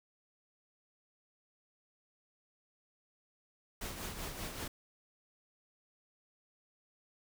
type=noise with tremolo; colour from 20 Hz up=pink; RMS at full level=-40 dBFS; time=3.81-4.68 s; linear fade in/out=5 ms; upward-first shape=triangle; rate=5.2 Hz; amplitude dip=55%; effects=none